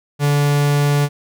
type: tone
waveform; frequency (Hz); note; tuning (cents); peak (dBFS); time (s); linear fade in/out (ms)
45% pulse; 144.6; D3; -27; -13; 0.19-1.09; 50
effects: none